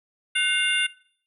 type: tone cluster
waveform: sine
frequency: 1505 / 2133 / 2796 / 3550 / 9610 Hz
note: F#6 / C7 / F7 / A7 / D9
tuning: +29 / +33 / +1 / +15 / +39 cents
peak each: -27 / -26 / -23 / -29 / -32 dBFS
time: 0.35-0.87 s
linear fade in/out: 10 ms
effects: noise-tail reverb RT60 0.6 s tail -21 dB re dry